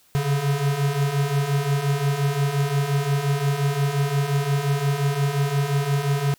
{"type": "beating tone pair", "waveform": "square", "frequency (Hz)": [137.4, 143.1], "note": ["C#3", "D3"], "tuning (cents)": [-15, -45], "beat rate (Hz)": 5.7, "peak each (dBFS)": [-26, -22], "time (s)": [0.15, 6.34], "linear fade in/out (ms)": 0, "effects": ["white hiss -58 dBFS RMS until 6.38 s"]}